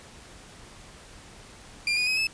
30% pulse tone with pitch steps, 2396 / 2465 / 2536 / 2608 Hz, D7 / D#7 / D#7 / E7, +34 / -17 / +32 / -19 cents, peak -20 dBFS, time 1.87-2.27 s, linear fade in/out 2 ms, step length 100 ms, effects pink hiss -48 dBFS RMS until 2.33 s + resampled to 22050 Hz

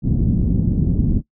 white low-pass noise, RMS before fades -17 dBFS, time 0.02-1.22 s, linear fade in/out 50 ms, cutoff 220 Hz, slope 24 dB/octave, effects noise-tail reverb RT60 0.1 s tail -19 dB re dry

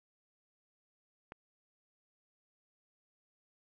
click, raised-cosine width 0.5 ms, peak -30 dBFS, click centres 1.321 s, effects none

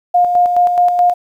sine tone with tremolo, 710 Hz, F5, 28 cents sharp, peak -7 dBFS, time 0.14-1.14 s, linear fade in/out 10 ms, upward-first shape square, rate 4.7 Hz, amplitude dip 45%, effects 8-bit

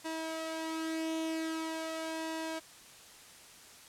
sawtooth tone with flanger, 321.8 Hz, E4, 42 cents flat, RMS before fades -37 dBFS, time 0.04-2.6 s, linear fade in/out 20 ms, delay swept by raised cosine 1.1 to 2.8 ms, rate 0.44 Hz, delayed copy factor +0.5, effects white hiss -54 dBFS RMS until 3.88 s + low-pass 10000 Hz 12 dB/octave

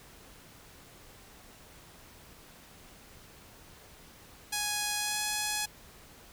5% pulse tone with pitch glide, 833 to 841.2 Hz, G#5 to G#5, +5 to +22 cents, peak -18 dBFS, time 4.52-5.66 s, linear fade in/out 10 ms, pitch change +17 cents, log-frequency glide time 4.97-5.19 s, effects pink hiss -54 dBFS RMS until 6.32 s

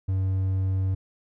triangle tone, 95 Hz, F#2, 46 cents sharp, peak -20 dBFS, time 0.08-0.95 s, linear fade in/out 10 ms, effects none

